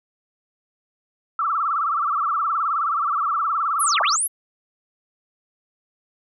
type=tone with vibrato; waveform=sine; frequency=1241 Hz; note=D#6; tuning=5 cents flat; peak=-19 dBFS; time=1.39-4.16 s; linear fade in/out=2 ms; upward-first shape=sine; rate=19 Hz; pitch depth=160 cents each way
type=linear two-way sweep; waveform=sine; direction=down then up; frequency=11840 to 573 to 11840 Hz; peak=-19 dBFS; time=3.79-4.28 s; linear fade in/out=20 ms; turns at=4.01 s
effects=none